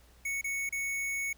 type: tone with dropouts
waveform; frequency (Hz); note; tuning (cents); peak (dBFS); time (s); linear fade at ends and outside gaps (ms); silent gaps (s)
square; 2217; C#7; 0; -32; 0.25-1.33; 5; 0.413-0.442 / 0.692-0.724
effects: added 60 Hz sine -59 dBFS peak until 1.37 s + pink hiss -63 dBFS RMS until 1.37 s